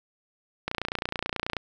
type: click train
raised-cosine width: 0.3 ms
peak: -12 dBFS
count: 27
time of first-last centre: 0.68-1.567 s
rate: 29.3 Hz
effects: none